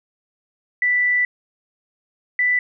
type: tone pair in turn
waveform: sine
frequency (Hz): 1975.5 / 1982.7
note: B6 / B6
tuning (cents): 0 / +6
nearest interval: unison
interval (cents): 6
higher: second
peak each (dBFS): -15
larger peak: neither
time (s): 0.82-1.25 / 2.39-2.59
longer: first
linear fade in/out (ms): 2
effects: none